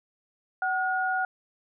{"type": "tone pair together", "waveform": "sine", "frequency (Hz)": [753.2, 1440], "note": ["F#5", "F#6"], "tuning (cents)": [31, -47], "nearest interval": "major seventh", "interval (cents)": 1122, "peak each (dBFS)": -27, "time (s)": [0.62, 1.25], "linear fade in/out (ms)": 2, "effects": []}